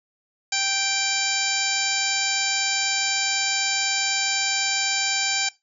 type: harmonic tone with a mistuned harmonic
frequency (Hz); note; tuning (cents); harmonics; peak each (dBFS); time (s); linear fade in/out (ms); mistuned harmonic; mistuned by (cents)
784; G5; 0; 1 / 2 / 3 / 4 / 5 / 6 / 7 / 8 / 9; -32 / -31 / -28 / -32 / -31 / -29 / -32 / -33 / -28; 0.52-5.49; 5; 7; -29
effects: noise-tail reverb RT60 0.2 s tail -19 dB re dry